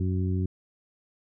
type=harmonic tone; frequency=92.5 Hz; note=F#2; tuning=in tune; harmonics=1 / 2 / 3 / 4; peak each=-25 / -31 / -35 / -37 dBFS; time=0-0.46 s; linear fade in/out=5 ms; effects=none